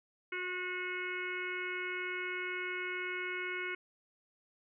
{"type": "harmonic tone with a mistuned harmonic", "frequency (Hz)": 364.2, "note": "F#4", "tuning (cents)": -27, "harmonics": [1, 3, 4, 5, 6, 7, 8], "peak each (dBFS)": [-42, -48, -41, -50, -39, -49, -51], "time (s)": [0.32, 3.75], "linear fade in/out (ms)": 5, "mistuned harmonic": 3, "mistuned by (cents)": -20, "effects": []}